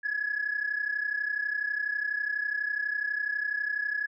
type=tone pair together; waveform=sine; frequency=1667.9 / 1700 Hz; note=G#6 / G#6; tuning=+7 / +40 cents; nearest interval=unison; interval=33 cents; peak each=-31 / -29 dBFS; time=0.03-4.07 s; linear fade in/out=20 ms; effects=tanh soft clip ceiling -21 dBFS